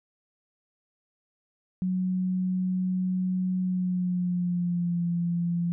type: tone with pitch glide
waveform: sine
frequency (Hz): 184.4 to 172.05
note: F#3 to F3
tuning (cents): -6 to -26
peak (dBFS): -24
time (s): 1.82-5.72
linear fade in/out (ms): 0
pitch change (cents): -120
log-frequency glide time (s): 3.6-5.05
effects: none